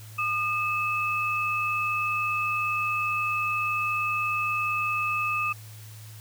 sine tone pair together, 1215.5 / 2595 Hz, D#6 / E7, -41 / -28 cents, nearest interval octave + minor second, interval 1313 cents, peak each -27 dBFS, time 0.18-5.53 s, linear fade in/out 10 ms, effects added 108 Hz sine -42 dBFS peak until 6.2 s + white hiss -50 dBFS RMS until 6.2 s

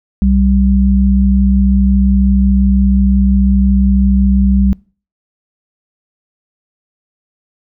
sine tone pair together, 63.44 / 196 Hz, B1 / G3, +47 / 0 cents, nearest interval octave + minor sixth, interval 1953 cents, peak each -10 dBFS, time 0.22-4.73 s, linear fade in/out 0 ms, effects noise-tail reverb RT60 0.4 s tail -25 dB re dry

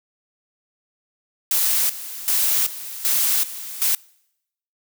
blue noise with tremolo, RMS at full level -19 dBFS, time 1.51-3.95 s, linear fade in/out 2 ms, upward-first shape square, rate 1.3 Hz, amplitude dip 80%, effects noise-tail reverb RT60 0.8 s tail -25 dB re dry

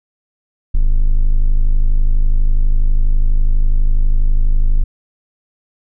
triangle tone, 26.08 Hz, G#0, 8 cents sharp, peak -6 dBFS, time 0.74-4.84 s, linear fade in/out 10 ms, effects none

